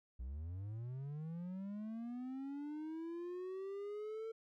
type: linear sweep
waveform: triangle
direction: up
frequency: 57.4 to 452.1 Hz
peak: -40 dBFS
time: 0.19-4.32 s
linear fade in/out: 10 ms
effects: none